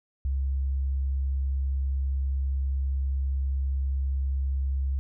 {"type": "tone", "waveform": "sine", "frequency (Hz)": 67.5, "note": "C#2", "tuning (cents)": -45, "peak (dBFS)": -24, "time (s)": [0.25, 4.99], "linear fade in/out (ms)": 0, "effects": []}